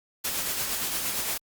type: noise with tremolo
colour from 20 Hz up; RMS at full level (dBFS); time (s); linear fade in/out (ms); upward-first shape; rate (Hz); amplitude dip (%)
white; -28; 0.24-1.38; 10; sine; 8.7; 35
effects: Opus 48 kbps